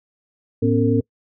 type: tone cluster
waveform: sine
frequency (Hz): 110.2 / 246.7 / 276.6 / 454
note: A2 / B3 / C#4 / A#4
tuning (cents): +3 / -2 / -4 / -46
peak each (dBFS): -20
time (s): 0.62-1.01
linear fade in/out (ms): 10
effects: noise-tail reverb RT60 0.1 s tail -24 dB re dry